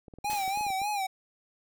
clicks, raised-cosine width 2 ms, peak -33 dBFS, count 12, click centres 0.082 / 0.138 / 0.186 / 0.245 / 0.298 / 0.332 / 0.479 / 0.574 / 0.61 / 0.666 / 0.704 / 0.817 s
square tone with vibrato, 800 Hz, G5, 35 cents sharp, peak -29 dBFS, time 0.24-1.07 s, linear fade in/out 10 ms, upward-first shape sine, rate 3.4 Hz, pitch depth 92 cents each way
white noise with exponential decay, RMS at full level -38 dBFS, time 0.3-1.04 s, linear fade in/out 0 ms, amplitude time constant 160 ms
effects none

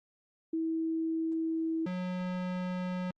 sine / square tone pair in turn, 324.2 / 181.95 Hz, E4 / F#3, -29 / -29 cents, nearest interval minor seventh, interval 1000 cents, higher first, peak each -29 / -33 dBFS, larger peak first, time 0.53-1.86 / 1.86-3.11 s, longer first, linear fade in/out 5 ms, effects low-pass 3000 Hz 12 dB/octave + Opus 32 kbps

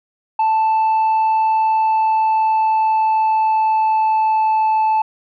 sine tone with pitch glide, 880 to 873.4 Hz, A5 to A5, 0 to -13 cents, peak -10 dBFS, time 0.39-5.02 s, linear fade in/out 5 ms, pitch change -13 cents, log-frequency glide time 1.49-4.78 s, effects tanh soft clip ceiling -12 dBFS

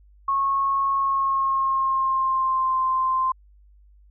sine tone with pitch glide, 1095 to 1043.7 Hz, C#6 to C6, -22 to -5 cents, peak -19 dBFS, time 0.28-3.32 s, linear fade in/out 5 ms, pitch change -83 cents, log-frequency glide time 0.95-2.77 s, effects added 50 Hz sine -50 dBFS peak until 4.1 s

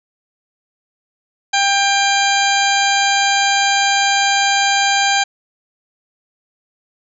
harmonic tone, 795 Hz, G5, 24 cents sharp, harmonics 1 / 2 / 3 / 4 / 5 / 6 / 8 / 9, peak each -16 / -19 / -21 / -22 / -23 / -24 / -25 / -26 dBFS, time 1.53-5.24 s, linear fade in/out 10 ms, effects none

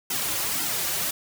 white noise with flanger, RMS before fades -27 dBFS, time 0.1-1.11 s, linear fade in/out 5 ms, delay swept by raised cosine 1.7 to 4.6 ms, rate 1.9 Hz, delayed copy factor -1, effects none

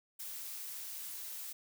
blue noise, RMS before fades -44 dBFS, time 0.19-1.53 s, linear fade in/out 10 ms, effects none

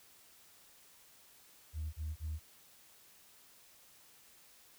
sine tone bursts, 77.9 Hz, D#2, 3 cents sharp, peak -35 dBFS, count 3, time 1.73-2.396 s, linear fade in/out 50 ms, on 200 ms, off 33 ms, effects tanh soft clip ceiling -33 dBFS + white hiss -62 dBFS RMS until 4.78 s

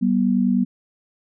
sine tone pair together, 192.2 / 242.2 Hz, G3 / B3, -34 / -34 cents, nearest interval major third, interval 400 cents, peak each -19 / -18 dBFS, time 0.01-0.65 s, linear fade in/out 20 ms, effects none

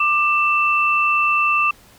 sine tone pair together, 1187.1 / 2665 Hz, D6 / E7, +18 / +18 cents, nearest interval octave + major second, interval 1400 cents, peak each -17 dBFS, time 0-1.71 s, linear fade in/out 5 ms, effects pink hiss -49 dBFS RMS until 1.98 s

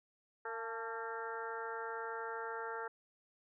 harmonic tone with a mistuned harmonic, 228.2 Hz, A#3, 37 cents flat, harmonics 2 / 3 / 4 / 5 / 6 / 7 / 8, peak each -44 / -52 / -45 / -53 / -45 / -48 / -52 dBFS, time 0.45-2.88 s, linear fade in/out 5 ms, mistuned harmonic 4, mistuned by -45 cents, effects none

